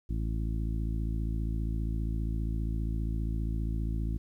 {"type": "harmonic tone", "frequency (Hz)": 55, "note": "A1", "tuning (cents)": 0, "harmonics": [1, 2, 3, 4, 5, 6], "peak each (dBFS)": [-30, -36, -40, -42, -44, -46], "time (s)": [0.09, 4.18], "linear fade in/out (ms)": 10, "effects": ["11-bit"]}